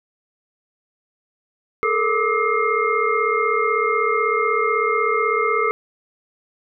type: tone cluster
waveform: sine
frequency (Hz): 425.4 / 461.5 / 1190 / 1288 / 2123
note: G#4 / A#4 / D6 / E6 / C7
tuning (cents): +42 / -17 / +22 / -41 / +25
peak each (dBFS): -23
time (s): 1.83-5.71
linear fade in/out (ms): 0
effects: none